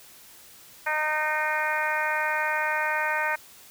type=harmonic tone with a mistuned harmonic; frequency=307.1 Hz; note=D#4; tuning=23 cents flat; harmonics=2 / 3 / 4 / 5 / 6 / 7 / 8; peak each=-33 / -29 / -35 / -29 / -30 / -34 / -35 dBFS; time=0.86-3.36 s; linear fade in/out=10 ms; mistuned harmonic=8; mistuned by=-19 cents; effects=white hiss -50 dBFS RMS until 3.7 s